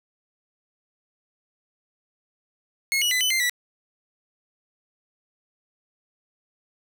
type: tone with pitch steps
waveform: sawtooth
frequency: 2169 / 2927 / 2008 / 3011 / 2089 / 1955 Hz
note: C#7 / F#7 / B6 / F#7 / C7 / B6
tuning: -38 / -19 / +28 / +30 / -3 / -18 cents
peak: -17 dBFS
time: 2.92-3.496 s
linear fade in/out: 0 ms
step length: 96 ms
effects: none